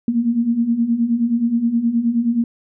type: beating tone pair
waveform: sine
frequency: 227.5 / 237 Hz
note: A#3 / A#3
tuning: -42 / +29 cents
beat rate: 9.5 Hz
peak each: -21 / -16 dBFS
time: 0.08-2.44 s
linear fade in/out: 2 ms
effects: none